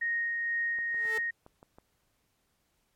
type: tone with tremolo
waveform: sine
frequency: 1864.7 Hz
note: A#6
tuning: in tune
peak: -27 dBFS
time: 0.01-1.31 s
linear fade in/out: 10 ms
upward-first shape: sine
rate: 2.1 Hz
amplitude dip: 25%
type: clicks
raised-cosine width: 1 ms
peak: -37 dBFS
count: 7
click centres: 0.787 / 0.945 / 1.054 / 1.185 / 1.464 / 1.629 / 1.785 s
type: tone with exponential growth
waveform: sawtooth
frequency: 440 Hz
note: A4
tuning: in tune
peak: -29 dBFS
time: 0.87-1.18 s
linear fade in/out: 5 ms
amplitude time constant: 67 ms
effects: pink hiss -74 dBFS RMS until 2.95 s + MP3 64 kbps